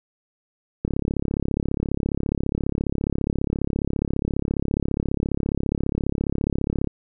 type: click train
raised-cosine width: 3 ms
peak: -10 dBFS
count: 210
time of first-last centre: 0.85-6.873 s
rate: 34.7 Hz
effects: none